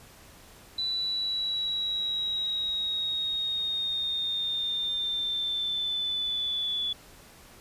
sine exponential sweep, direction down, 3978 to 3432 Hz, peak -27 dBFS, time 0.78-6.93 s, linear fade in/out 5 ms, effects pink hiss -52 dBFS RMS until 7.6 s + resampled to 32000 Hz

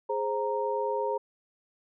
sine tone cluster, 416.2 / 525 / 930 Hz, G#4 / C5 / A#5, +4 / +6 / -4 cents, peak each -31 dBFS, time 0.09-1.18 s, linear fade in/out 10 ms, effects none

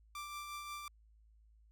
sawtooth tone with tremolo, 1177 Hz, D6, 3 cents sharp, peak -38 dBFS, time 0.15-0.88 s, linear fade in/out 2 ms, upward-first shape triangle, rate 5.6 Hz, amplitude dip 40%, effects added 54 Hz sine -62 dBFS peak until 1.71 s

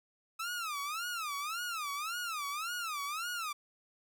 sawtooth tone with vibrato, 1279 Hz, D#6, 47 cents sharp, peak -32 dBFS, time 0.39-3.53 s, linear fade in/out 10 ms, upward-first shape sine, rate 1.8 Hz, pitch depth 220 cents each way, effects none

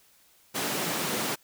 pink high-pass noise, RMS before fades -30 dBFS, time 0.54-1.36 s, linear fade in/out 20 ms, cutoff 160 Hz, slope 24 dB/octave, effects white hiss -61 dBFS RMS until 1.43 s

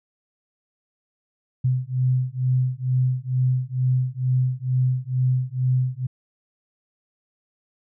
sine beating tone pair, 126.8 / 129 Hz, B2 / C3, +46 / -24 cents, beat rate 2.2 Hz, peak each -22 dBFS, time 1.64-6.07 s, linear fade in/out 10 ms, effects none

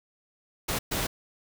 pink noise bursts at uneven times, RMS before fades -29 dBFS, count 2, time 0.68-0.79 / 0.91-1.07 s, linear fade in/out 10 ms, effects none

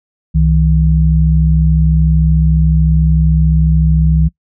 sine tone pair together, 65.41 / 159.12 Hz, C2 / D#3, 0 / +39 cents, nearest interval octave + minor third, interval 1539 cents, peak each -10 dBFS, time 0.34-4.29 s, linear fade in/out 20 ms, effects noise-tail reverb RT60 0.1 s tail -23 dB re dry

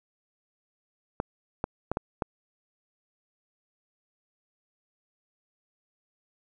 clicks, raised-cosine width 1 ms, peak -13 dBFS, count 5, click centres 1.201 / 1.641 / 1.916 / 1.971 / 2.222 s, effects none

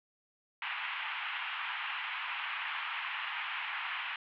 white band-pass noise, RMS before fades -38 dBFS, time 0.62-4.16 s, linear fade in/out 2 ms, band 850 to 3000 Hz, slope 48 dB/octave, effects none

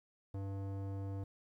square tone with low-pass filter, 98 Hz, G2, in tune, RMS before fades -41 dBFS, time 0.34-1.24 s, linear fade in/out 5 ms, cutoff 720 Hz, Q 0.8, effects 12-bit

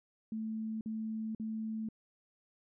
sine tone bursts, 220 Hz, A3, in tune, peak -35 dBFS, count 3, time 0.32-1.888 s, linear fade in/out 2 ms, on 490 ms, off 49 ms, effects none

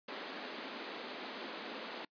pink band-pass noise, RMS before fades -45 dBFS, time 0.08-2.05 s, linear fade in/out 5 ms, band 220 to 4600 Hz, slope 48 dB/octave, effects noise-tail reverb RT60 0.1 s tail -26 dB re dry + resampled to 11025 Hz

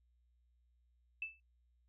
sine tone with exponential decay, 2637 Hz, E7, in tune, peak -35 dBFS, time 1.22-1.4 s, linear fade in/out 2 ms, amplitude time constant 39 ms, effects noise-tail reverb RT60 0.1 s tail -20 dB re dry + added 60 Hz sine -70 dBFS peak until 1.88 s

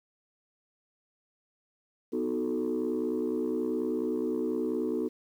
sine chord, B dominant seventh, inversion none, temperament equal, 246.9 / 311.1 / 370 / 440 Hz, B3 / D#4 / F#4 / A4, 0 / 0 / 0 / 0 cents, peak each -32 dBFS, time 2.12-5.09 s, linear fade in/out 20 ms, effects tanh soft clip ceiling -22 dBFS + 10-bit

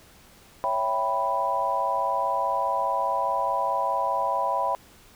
sine chord, C# half-diminished seventh, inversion none, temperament equal, 554.4 / 659.3 / 784 / 987.8 Hz, C#5 / E5 / G5 / B5, 0 / 0 / 0 / 0 cents, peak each -31 / -30 / -29 / -25 dBFS, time 0.64-4.75 s, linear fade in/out 0 ms, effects pink hiss -53 dBFS RMS until 5.15 s

